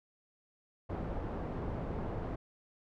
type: low-pass noise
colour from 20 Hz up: pink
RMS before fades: -38 dBFS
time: 0.89-2.36 s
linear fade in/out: 10 ms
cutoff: 800 Hz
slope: 12 dB/octave
effects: none